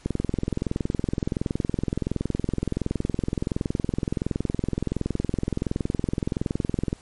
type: click train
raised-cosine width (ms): 3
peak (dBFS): -11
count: 148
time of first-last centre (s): 0.06-6.929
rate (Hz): 21.4
effects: pink hiss -53 dBFS RMS until 7.01 s + MP3 48 kbps